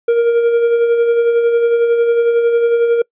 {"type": "tone with tremolo", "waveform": "triangle", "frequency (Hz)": 468.4, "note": "A#4", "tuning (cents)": 8, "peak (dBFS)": -6, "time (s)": [0.08, 3.02], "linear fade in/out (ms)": 5, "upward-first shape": "sine", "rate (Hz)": 11, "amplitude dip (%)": 40, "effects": ["noise-tail reverb RT60 0.1 s tail -26 dB re dry", "resampled to 8000 Hz"]}